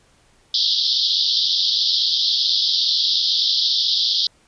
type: band-pass noise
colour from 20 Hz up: pink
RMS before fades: -19 dBFS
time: 0.54-4.27 s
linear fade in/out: 2 ms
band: 3300 to 5200 Hz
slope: 96 dB/octave
effects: pink hiss -57 dBFS RMS until 4.47 s + resampled to 22050 Hz